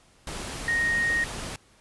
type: tone in noise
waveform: sine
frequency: 1864.7 Hz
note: A#6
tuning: in tune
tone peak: -22 dBFS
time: 0.68-1.24 s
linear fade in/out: 2 ms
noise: pink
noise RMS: -35 dBFS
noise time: 0.27-1.56 s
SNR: +10 dB
effects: pink hiss -59 dBFS RMS until 1.8 s + resampled to 24000 Hz